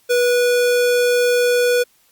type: tone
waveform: square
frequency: 488.6 Hz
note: B4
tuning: 19 cents flat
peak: -14 dBFS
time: 0.09-1.84 s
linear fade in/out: 20 ms
effects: white hiss -57 dBFS RMS until 2.11 s + Opus 48 kbps